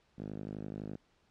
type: tone with band-pass filter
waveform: 5% pulse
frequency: 51.8 Hz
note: G#1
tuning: 4 cents flat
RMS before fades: -42 dBFS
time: 0.18-0.96 s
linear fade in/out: 5 ms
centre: 190 Hz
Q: 1.2
effects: pink hiss -71 dBFS RMS until 1.3 s + low-pass 5000 Hz 12 dB/octave